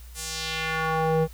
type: tone with band-pass filter sweep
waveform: square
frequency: 160.1 Hz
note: D#3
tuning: 50 cents sharp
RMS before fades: -26 dBFS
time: 0.14-1.28 s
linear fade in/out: 50 ms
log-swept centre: 9700 to 380 Hz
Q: 1.4
effects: added 60 Hz sine -41 dBFS peak until 1.33 s + white hiss -53 dBFS RMS until 1.33 s